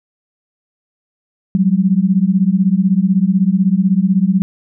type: beating tone pair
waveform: sine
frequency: 181.6 / 197.6 Hz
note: F#3 / G3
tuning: -32 / +14 cents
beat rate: 16 Hz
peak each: -13 dBFS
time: 1.55-4.42 s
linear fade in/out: 0 ms
effects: none